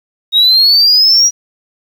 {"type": "exponential sweep", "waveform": "sine", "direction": "up", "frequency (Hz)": [3746, 5790], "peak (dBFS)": -3, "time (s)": [0.32, 1.31], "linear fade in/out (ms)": 50, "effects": ["tanh soft clip ceiling -3 dBFS", "7-bit"]}